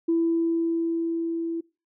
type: tone with level ramp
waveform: sine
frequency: 332.3 Hz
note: E4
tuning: 14 cents sharp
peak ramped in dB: -18 to -26 dBFS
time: 0.08-1.61 s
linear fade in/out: 10 ms
effects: noise-tail reverb RT60 0.3 s tail -24 dB re dry + tanh soft clip ceiling -14 dBFS